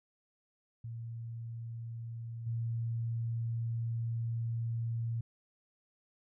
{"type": "tone with level steps", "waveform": "sine", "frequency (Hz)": 115.5, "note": "A#2", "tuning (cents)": -16, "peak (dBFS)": [-39, -32], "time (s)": [0.84, 5.21], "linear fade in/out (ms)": 5, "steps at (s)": 2.46, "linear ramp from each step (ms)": 10, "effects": []}